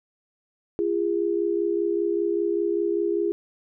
sine tone pair together, 342 / 407.1 Hz, F4 / G#4, -36 / -35 cents, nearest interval minor third, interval 301 cents, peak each -24 dBFS, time 0.79-3.32 s, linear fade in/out 0 ms, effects none

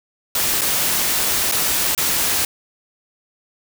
white noise with dropouts, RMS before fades -19 dBFS, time 0.35-2.45 s, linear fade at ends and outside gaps 2 ms, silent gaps 0.611-0.616 / 1.515-1.521 / 1.95-1.977 s, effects none

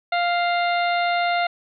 harmonic tone with a mistuned harmonic, 698.5 Hz, F5, in tune, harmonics 1 / 2 / 3 / 4 / 5 / 6, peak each -20 / -27 / -27 / -34 / -34 / -36 dBFS, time 0.12-1.47 s, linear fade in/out 5 ms, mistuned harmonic 5, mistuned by +64 cents, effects none

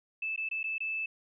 sine tone with dropouts, 2627 Hz, E7, 7 cents flat, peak -31 dBFS, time 0.22-1.06 s, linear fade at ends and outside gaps 5 ms, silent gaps 0.362-0.376 / 0.489-0.512 / 0.631-0.64 / 0.782-0.804 s, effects none

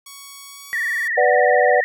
5% pulse tone with pitch glide, 1116 to 1136.2 Hz, C#6 to C#6, +11 to +42 cents, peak -25 dBFS, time 0.06-1.08 s, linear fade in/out 5 ms, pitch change +31 cents, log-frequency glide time 0.47-0.81 s
sine tone with vibrato, 1864.7 Hz, A#6, in tune, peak -19 dBFS, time 0.73-1.84 s, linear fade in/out 0 ms, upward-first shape sine, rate 20 Hz, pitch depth 90 cents each way
sine chord, B minor, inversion none, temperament equal, 493.9 / 587.3 / 740 Hz, B4 / D5 / F#5, 0 / 0 / 0 cents, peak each -17 dBFS, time 1.17-1.81 s, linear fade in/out 10 ms
effects none

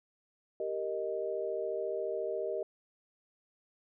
sine chord, Eb major, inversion first, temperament equal, 392 / 466.2 / 622.3 Hz, G4 / Bb4 / Eb5, 0 / 0 / 0 cents, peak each -37 / -37 / -36 dBFS, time 0.6-2.63 s, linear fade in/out 2 ms, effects none

